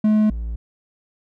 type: tone pair in turn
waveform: triangle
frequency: 214 / 56.68 Hz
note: A3 / A#1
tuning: -48 / -48 cents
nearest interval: octave + major seventh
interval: 2300 cents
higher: first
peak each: -11 / -22 dBFS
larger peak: first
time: 0.04-0.3 / 0.3-0.56 s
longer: neither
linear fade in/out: 5 ms
effects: none